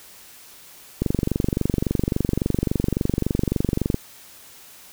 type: click train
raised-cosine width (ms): 3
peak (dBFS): -7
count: 70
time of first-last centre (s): 1.02-3.944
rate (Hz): 23.6
effects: white hiss -46 dBFS RMS until 4.92 s

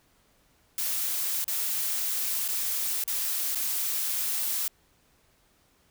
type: noise with dropouts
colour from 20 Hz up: blue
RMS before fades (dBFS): -29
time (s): 0.78-4.68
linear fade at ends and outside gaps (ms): 2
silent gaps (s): 1.443-1.479 / 2.48-2.486 / 3.039-3.077 / 3.55-3.555
effects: pink hiss -65 dBFS RMS until 5.9 s

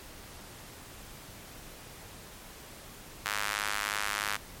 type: tone with high-pass filter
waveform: square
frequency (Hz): 51.6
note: G#1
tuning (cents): -10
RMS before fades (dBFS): -33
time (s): 3.25-4.37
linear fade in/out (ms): 10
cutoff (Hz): 1400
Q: 1.4
effects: pink hiss -48 dBFS RMS until 4.6 s + MP3 64 kbps

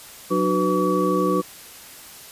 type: tone cluster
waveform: sine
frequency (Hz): 184.3 / 299.4 / 371.4 / 495.7 / 1138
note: F#3 / D4 / F#4 / B4 / C#6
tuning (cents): -7 / +33 / +7 / +6 / +45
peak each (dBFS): -24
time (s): 0.3-1.42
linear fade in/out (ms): 20
effects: white hiss -42 dBFS RMS until 2.31 s + resampled to 32000 Hz

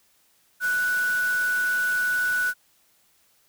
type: tone in noise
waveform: sine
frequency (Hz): 1480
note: F#6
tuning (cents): 0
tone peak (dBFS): -21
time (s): 0.6-2.54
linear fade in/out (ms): 50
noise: white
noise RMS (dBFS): -37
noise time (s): 0.6-2.54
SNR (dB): +13
effects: white hiss -63 dBFS RMS until 3.48 s

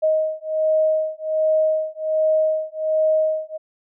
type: beating tone pair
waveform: sine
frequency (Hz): 626 / 627.3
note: D#5 / D#5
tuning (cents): +10 / +14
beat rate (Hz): 1.3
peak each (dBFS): -20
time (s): 0.02-3.58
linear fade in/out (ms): 20
effects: none

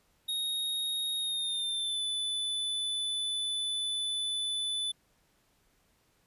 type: tone with pitch glide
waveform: square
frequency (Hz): 3745 to 3494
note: A#7 to A7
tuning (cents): +7 to -13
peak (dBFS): -31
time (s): 0.28-4.92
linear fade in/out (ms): 10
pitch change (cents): -120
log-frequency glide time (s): 1.18-2.03
effects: pink hiss -70 dBFS RMS until 6.26 s + resampled to 32000 Hz

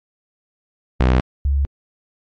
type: tone pair in turn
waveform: sawtooth / sine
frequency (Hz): 63.2 / 69.67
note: B1 / C#2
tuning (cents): +41 / +9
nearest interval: major second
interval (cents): 168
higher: second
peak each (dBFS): -8 / -14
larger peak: first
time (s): 1-1.2 / 1.45-1.65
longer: neither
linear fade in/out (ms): 0
effects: low-pass 3000 Hz 12 dB/octave + MP3 48 kbps

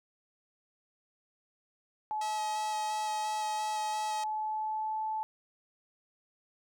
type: tone with pitch glide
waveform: sine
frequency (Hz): 857 to 870.5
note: A5 to A5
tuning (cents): -46 to -19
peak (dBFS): -31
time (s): 2.11-5.23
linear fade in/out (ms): 0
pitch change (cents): +27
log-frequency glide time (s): 4.02-5.03
type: tone with vibrato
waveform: 5% pulse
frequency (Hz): 640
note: D#5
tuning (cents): +49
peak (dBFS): -28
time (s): 2.21-4.24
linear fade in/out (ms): 5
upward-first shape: square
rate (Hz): 2.9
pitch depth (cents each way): 14
effects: none

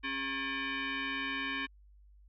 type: tone with frequency modulation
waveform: sine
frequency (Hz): 272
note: C#4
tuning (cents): -33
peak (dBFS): -33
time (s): 0.03-1.67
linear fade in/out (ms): 20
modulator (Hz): 680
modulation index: 4.1
effects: added 50 Hz sine -56 dBFS peak until 2.28 s

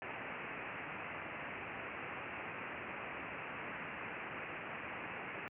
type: low-pass noise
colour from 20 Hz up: white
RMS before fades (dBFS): -45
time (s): 0.02-5.48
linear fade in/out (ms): 0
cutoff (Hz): 2700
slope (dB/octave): 96
effects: high-pass 100 Hz 12 dB/octave

